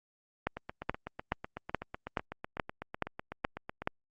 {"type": "two click trains", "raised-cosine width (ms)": 0.5, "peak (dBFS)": [-23, -14], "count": [27, 9], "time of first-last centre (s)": [[0.57, 3.82], [0.47, 3.874]], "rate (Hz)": [8, 2.35], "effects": ["Opus 48 kbps"]}